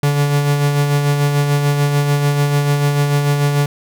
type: tone with tremolo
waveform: 45% pulse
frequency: 144.1 Hz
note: D3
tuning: 33 cents flat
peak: -11 dBFS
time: 0.03-3.66 s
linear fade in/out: 2 ms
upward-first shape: sine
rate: 6.8 Hz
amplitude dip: 40%
effects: none